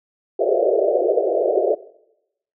pink band-pass noise, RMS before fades -18 dBFS, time 0.39-1.75 s, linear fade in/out 10 ms, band 360 to 680 Hz, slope 96 dB/octave, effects noise-tail reverb RT60 0.8 s tail -18 dB re dry

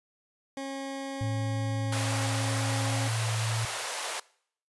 20% pulse tone, 272.1 Hz, C#4, 32 cents flat, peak -29 dBFS, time 0.57-3.08 s, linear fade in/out 2 ms
sine tone with pitch glide, 110 to 112.31 Hz, A2 to A2, 0 to +36 cents, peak -28 dBFS, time 1.21-3.65 s, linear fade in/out 0 ms, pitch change +36 cents, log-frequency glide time 2.13-2.95 s
pink high-pass noise, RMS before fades -34 dBFS, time 1.92-4.2 s, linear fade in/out 5 ms, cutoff 540 Hz, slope 24 dB/octave
effects noise-tail reverb RT60 0.6 s tail -22 dB re dry + resampled to 24000 Hz

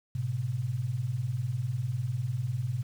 sine tone pair together, 107.3 / 127.3 Hz, A2 / C3, -43 / -47 cents, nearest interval minor third, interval 296 cents, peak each -33 / -30 dBFS, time 0.15-2.83 s, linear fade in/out 5 ms, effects 9-bit

